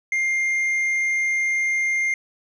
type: tone with tanh clipping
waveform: sine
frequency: 2111 Hz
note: C7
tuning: 15 cents sharp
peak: -20 dBFS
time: 0.12-2.14 s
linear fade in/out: 2 ms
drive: 4 dB
effects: none